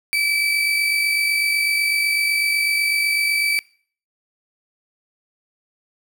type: tone pair together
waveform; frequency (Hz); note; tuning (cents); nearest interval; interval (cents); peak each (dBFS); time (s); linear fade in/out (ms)
35% pulse; 2305 / 2353; D7 / D7; -33 / +3; unison; 36; -16 / -26; 0.13-3.59; 0
effects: noise-tail reverb RT60 0.5 s tail -23 dB re dry